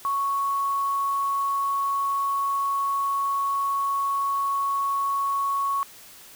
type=tone with quantisation; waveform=sine; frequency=1108.7 Hz; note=C#6; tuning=in tune; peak=-22 dBFS; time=0.05-5.83 s; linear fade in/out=0 ms; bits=7; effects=white hiss -47 dBFS RMS until 6.35 s